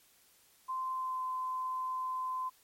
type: tone with pitch glide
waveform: sine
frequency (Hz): 1038 to 1028.5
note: C6 to C6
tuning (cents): -14 to -30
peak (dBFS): -33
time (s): 0.68-2.5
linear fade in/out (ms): 20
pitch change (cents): -16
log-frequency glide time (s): 0.92-1.21
effects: white hiss -65 dBFS RMS until 2.63 s + MP3 64 kbps